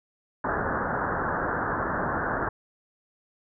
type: low-pass noise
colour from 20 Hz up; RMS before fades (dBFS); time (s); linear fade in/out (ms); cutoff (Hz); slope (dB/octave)
white; -28; 0.44-2.49; 5; 1700; 96
effects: none